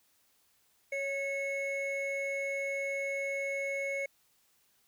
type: tone pair together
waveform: triangle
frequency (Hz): 554.4 / 2193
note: C#5 / C#7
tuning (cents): 0 / -19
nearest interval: 2 octaves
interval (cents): 2381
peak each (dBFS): -33 / -33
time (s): 0.92-4.06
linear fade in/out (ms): 5
effects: white hiss -70 dBFS RMS until 4.87 s